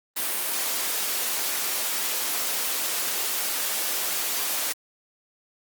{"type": "high-pass noise", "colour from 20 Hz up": "white", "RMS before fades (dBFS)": -27, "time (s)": [0.16, 4.73], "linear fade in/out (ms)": 10, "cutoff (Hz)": 310, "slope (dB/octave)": 12, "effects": ["Opus 32 kbps"]}